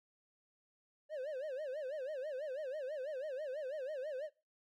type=tone with vibrato; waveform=triangle; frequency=563 Hz; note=C#5; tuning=27 cents sharp; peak=-37 dBFS; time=1.09-4.3 s; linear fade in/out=50 ms; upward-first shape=sine; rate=6.1 Hz; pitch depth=190 cents each way; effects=noise-tail reverb RT60 0.3 s tail -20 dB re dry